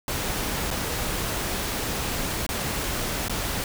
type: noise with dropouts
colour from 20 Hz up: pink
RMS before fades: -28 dBFS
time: 0.08-3.64 s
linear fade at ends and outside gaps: 1 ms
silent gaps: 0.705-0.711 / 2.465-2.49 / 3.283-3.296 s
effects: none